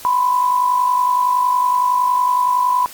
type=tone pair together; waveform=sine; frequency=992.2 / 1043 Hz; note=B5 / C6; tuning=+8 / -6 cents; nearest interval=minor second; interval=86 cents; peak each=-13 / -21 dBFS; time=0.05-2.86 s; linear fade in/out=0 ms; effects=white hiss -37 dBFS RMS until 2.93 s + MP3 96 kbps